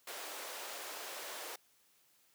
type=high-pass noise; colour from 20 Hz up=pink; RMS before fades=-45 dBFS; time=0.07-1.56 s; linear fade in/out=5 ms; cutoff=430 Hz; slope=24 dB/octave; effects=white hiss -70 dBFS RMS until 2.34 s + high-pass 80 Hz 12 dB/octave